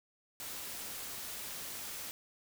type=noise; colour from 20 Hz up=white; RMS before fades=-43 dBFS; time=0.4-2.11 s; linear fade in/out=0 ms; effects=none